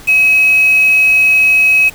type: tone with quantisation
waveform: sine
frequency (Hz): 2553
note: D#7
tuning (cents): +44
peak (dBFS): -6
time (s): 0.07-1.9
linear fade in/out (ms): 20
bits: 4
effects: pink hiss -36 dBFS RMS until 1.94 s